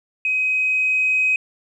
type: tone with level ramp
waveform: sine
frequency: 2525 Hz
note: D#7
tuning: 25 cents sharp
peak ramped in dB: -17 to -14 dBFS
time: 0.25-1.36 s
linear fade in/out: 2 ms
effects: tanh soft clip ceiling -10 dBFS